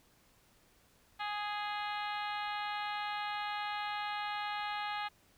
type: harmonic tone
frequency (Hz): 415.3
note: G#4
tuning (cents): 0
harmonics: 2 / 3 / 4 / 5 / 6 / 7 / 8 / 9 / 10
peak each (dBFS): -38 / -42 / -44 / -46 / -48 / -49 / -50 / -51 / -52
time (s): 1.19-5.09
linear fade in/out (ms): 20
effects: pink hiss -67 dBFS RMS until 5.37 s